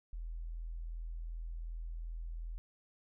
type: tone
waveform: sine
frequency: 41.34 Hz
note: E1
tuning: 6 cents sharp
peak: -39 dBFS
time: 0.13-2.58 s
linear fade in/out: 0 ms
effects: none